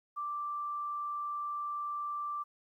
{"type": "tone", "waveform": "sine", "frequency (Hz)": 1174.7, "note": "D6", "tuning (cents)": 0, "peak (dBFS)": -34, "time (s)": [0.16, 2.44], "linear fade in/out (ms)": 20, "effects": ["12-bit"]}